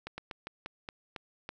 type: slowing click train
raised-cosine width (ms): 0.3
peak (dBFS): -23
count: 8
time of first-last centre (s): 0.07-1.491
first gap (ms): 110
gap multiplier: 1.2
effects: none